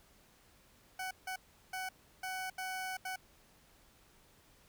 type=tone bursts at uneven times; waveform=20% pulse; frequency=750 Hz; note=F#5; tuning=23 cents sharp; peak=-33 dBFS; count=6; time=0.99-1.11 / 1.27-1.36 / 1.73-1.89 / 2.23-2.5 / 2.58-2.97 / 3.05-3.16 s; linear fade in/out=5 ms; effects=pink hiss -65 dBFS RMS until 4.68 s